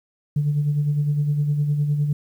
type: tone with tremolo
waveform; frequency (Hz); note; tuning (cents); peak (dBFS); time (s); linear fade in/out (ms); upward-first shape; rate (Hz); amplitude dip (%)
sine; 146.83; D3; 0; -15; 0.36-2.13; 5; sine; 9.8; 50
effects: tanh soft clip ceiling -13 dBFS + 9-bit